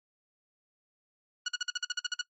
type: tone bursts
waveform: 15% pulse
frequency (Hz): 1455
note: F#6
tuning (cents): -29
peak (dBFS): -22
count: 11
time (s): 1.46-2.214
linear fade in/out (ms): 5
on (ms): 24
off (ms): 49
effects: noise-tail reverb RT60 0.1 s tail -21 dB re dry + MP3 32 kbps